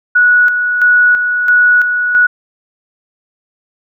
sine tone with tremolo, 1466 Hz, F#6, 16 cents flat, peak -5 dBFS, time 0.15-2.27 s, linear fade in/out 10 ms, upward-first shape square, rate 1.5 Hz, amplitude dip 50%, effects none

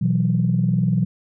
sine chord, B suspended fourth, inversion none, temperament just, 123.47 / 164.63 / 185.21 Hz, B2 / E3 / F#3, 0 / -2 / +2 cents, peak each -20 dBFS, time 0.01-1.05 s, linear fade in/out 10 ms, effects tanh soft clip ceiling -7 dBFS

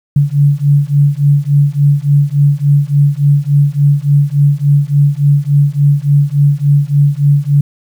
sine beating tone pair, 141.6 / 145.1 Hz, C#3 / D3, +37 / -21 cents, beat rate 3.5 Hz, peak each -10 dBFS, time 0.16-7.61 s, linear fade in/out 5 ms, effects 7-bit

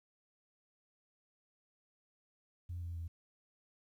sine tone with pitch steps, 87.31 / 85.46 / 83.66 Hz, F2 / F2 / E2, 0 / -37 / +26 cents, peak -38 dBFS, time 2.69-3.08 s, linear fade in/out 10 ms, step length 130 ms, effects tanh soft clip ceiling -35 dBFS + 12-bit

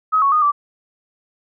sine tone with pitch steps, 1271 / 1110 / 1233 / 1163 Hz, D#6 / C#6 / D#6 / D6, +36 / +2 / -16 / -17 cents, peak -12 dBFS, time 0.12-0.52 s, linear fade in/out 20 ms, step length 100 ms, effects none

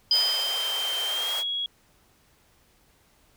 sine tone with pitch glide, 3136 to 3322 Hz, G7 to G#7, 0 to 0 cents, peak -26 dBFS, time 0.11-1.66 s, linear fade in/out 2 ms, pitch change +100 cents, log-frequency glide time 1.07-1.42 s
sine tone with exponential decay, 4979 Hz, D#8, in tune, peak -17 dBFS, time 0.11-1.03 s, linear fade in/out 2 ms, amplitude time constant 200 ms
pink high-pass noise, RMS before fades -35 dBFS, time 0.11-1.44 s, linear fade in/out 50 ms, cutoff 530 Hz, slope 24 dB/octave
effects pink hiss -62 dBFS RMS until 3.36 s

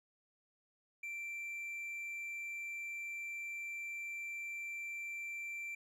triangle tone, 2349 Hz, D7, in tune, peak -39 dBFS, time 1.03-5.75 s, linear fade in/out 5 ms, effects none

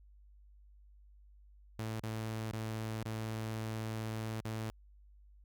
sawtooth tone with dropouts, 110.5 Hz, A2, 8 cents sharp, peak -33 dBFS, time 1.79-4.7 s, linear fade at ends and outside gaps 0 ms, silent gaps 1.998-2.036 / 2.514-2.534 / 3.028-3.055 / 4.406-4.45 s, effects added 50 Hz sine -57 dBFS peak until 5.44 s

